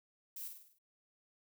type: noise with echo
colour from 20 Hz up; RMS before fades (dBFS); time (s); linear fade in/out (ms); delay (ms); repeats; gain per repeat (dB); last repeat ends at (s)
violet; -45; 0.36-0.48; 5; 51; 6; -5; 0.786
effects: none